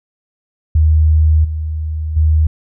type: tone with level steps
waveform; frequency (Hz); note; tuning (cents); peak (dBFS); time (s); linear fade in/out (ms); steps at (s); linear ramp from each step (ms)
sine; 78; D#2; +5; -7 / -17 / -8; 0.75-2.47; 5; 1.44 / 2.16; 10
effects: none